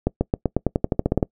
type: accelerating click train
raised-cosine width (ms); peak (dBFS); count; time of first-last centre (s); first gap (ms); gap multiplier
2; -5; 14; 0.07-1.228; 140; 0.92
effects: noise-tail reverb RT60 0.1 s tail -24 dB re dry